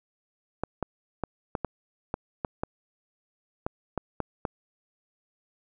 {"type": "clicks", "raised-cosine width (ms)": 1, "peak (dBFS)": -14, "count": 12, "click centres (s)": [0.636, 0.827, 1.237, 1.552, 1.647, 2.141, 2.448, 2.635, 3.665, 3.977, 4.203, 4.452], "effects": []}